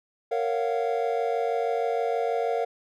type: chord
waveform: triangle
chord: Gb major seventh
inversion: first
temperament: just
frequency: 462.5 / 555 / 693.7 / 740 Hz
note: Bb4 / Db5 / F5 / Gb5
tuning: -14 / +2 / -12 / 0 cents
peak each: -25 / -30 / -27 / -30 dBFS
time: 0.31-2.65 s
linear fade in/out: 10 ms
effects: none

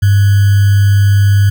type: tone with sample-and-hold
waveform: sine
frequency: 100 Hz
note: G2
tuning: 35 cents sharp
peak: -5 dBFS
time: 0.02-1.5 s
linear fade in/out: 10 ms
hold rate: 1575 Hz
effects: none

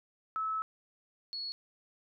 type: tone pair in turn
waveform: sine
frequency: 1300 / 4363 Hz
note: E6 / C#8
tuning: -24 / -28 cents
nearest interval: octave + major sixth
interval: 2096 cents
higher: second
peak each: -31 / -36 dBFS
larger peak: first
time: 0.36-0.62 / 1.33-1.52 s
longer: first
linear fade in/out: 0 ms
effects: none

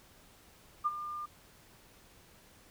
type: tone with ADSR envelope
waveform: sine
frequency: 1200 Hz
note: D6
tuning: 37 cents sharp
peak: -25 dBFS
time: 0.84-1.26 s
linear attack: 22 ms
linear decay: 35 ms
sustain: -12 dB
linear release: 10 ms
effects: pink hiss -60 dBFS RMS until 2.7 s

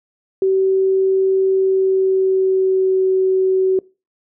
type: tone with pitch glide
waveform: sine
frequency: 382.4 to 377.4 Hz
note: G4 to F#4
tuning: -43 to +34 cents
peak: -12 dBFS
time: 0.42-3.79 s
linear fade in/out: 2 ms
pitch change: -23 cents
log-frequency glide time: 1.48-3.05 s
effects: noise-tail reverb RT60 0.3 s tail -23 dB re dry

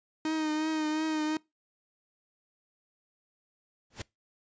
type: tone with vibrato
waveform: 45% pulse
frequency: 311.1 Hz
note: D#4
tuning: in tune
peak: -28 dBFS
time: 0.25-1.37 s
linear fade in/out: 2 ms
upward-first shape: triangle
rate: 2.8 Hz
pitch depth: 36 cents each way
type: noise with exponential growth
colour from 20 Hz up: pink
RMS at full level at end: -33 dBFS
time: 3.9-4.02 s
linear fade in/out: 5 ms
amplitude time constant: 25 ms
effects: noise-tail reverb RT60 0.2 s tail -23 dB re dry + resampled to 16000 Hz

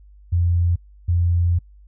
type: tone pair in turn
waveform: sine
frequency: 86.6 / 86.6 Hz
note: F2 / F2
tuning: -14 / -14 cents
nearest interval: unison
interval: 0 cents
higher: neither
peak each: -15 dBFS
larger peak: neither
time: 0.32-0.76 / 1.08-1.59 s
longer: second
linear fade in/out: 10 ms
effects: noise-tail reverb RT60 0.1 s tail -26 dB re dry + added 50 Hz sine -44 dBFS peak until 1.87 s

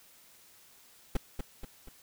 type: noise with echo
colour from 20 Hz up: brown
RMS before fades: -26 dBFS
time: 1.15-1.17 s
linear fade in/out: 5 ms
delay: 240 ms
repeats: 3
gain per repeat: -6 dB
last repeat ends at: 1.89 s
effects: white hiss -59 dBFS RMS until 2.02 s

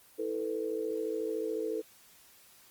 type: chord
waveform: sine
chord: E suspended fourth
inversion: none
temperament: equal with one note detuned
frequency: 324.2 / 440 / 493.9 Hz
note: E4 / A4 / B4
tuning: -29 / 0 / 0 cents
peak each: -38 / -33 / -38 dBFS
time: 0.18-1.82 s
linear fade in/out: 20 ms
effects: white hiss -59 dBFS RMS until 2.7 s + Opus 24 kbps

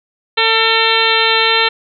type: harmonic tone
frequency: 449.7 Hz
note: A4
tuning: 38 cents sharp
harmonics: 1 / 2 / 3 / 4 / 5 / 6 / 7 / 8 / 9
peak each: -19 / -19 / -19 / -19 / -19 / -19 / -19 / -19 / -19 dBFS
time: 0.37-1.69 s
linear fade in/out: 10 ms
effects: none

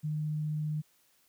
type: tone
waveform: sine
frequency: 152.5 Hz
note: D#3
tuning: 34 cents flat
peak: -30 dBFS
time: 0.03-0.82 s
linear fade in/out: 20 ms
effects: white hiss -68 dBFS RMS until 1.28 s

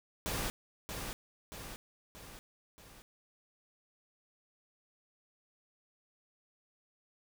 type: noise with echo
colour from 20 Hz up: pink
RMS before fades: -36 dBFS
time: 0.26-0.5 s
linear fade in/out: 0 ms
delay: 630 ms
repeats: 4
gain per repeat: -5 dB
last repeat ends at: 3.02 s
effects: none

